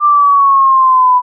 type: exponential sweep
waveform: sine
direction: down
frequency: 1190 to 987.8 Hz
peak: -5 dBFS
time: 0-1.22 s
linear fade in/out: 50 ms
effects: none